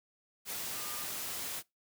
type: tone in noise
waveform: sine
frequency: 1209 Hz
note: D6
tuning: 50 cents sharp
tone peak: -48 dBFS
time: 0.73-1.07 s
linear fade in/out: 50 ms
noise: white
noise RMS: -39 dBFS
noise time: 0.45-1.63 s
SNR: -12 dB
effects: noise-tail reverb RT60 0.2 s tail -23 dB re dry + high-pass 80 Hz 12 dB/octave